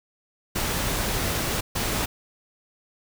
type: noise bursts at uneven times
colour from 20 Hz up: pink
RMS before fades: -26 dBFS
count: 2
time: 0.55-1.61 / 1.75-2.06 s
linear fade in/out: 10 ms
effects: none